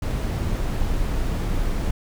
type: noise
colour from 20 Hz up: brown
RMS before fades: -23 dBFS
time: 0.02-1.91 s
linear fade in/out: 5 ms
effects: none